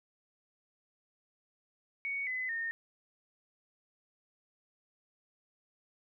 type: tone with pitch steps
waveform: sine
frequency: 2230 / 2021 / 1832.4 Hz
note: C#7 / B6 / A#6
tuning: +10 / +39 / -30 cents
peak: -33 dBFS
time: 2.05-2.71 s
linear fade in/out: 0 ms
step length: 220 ms
effects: none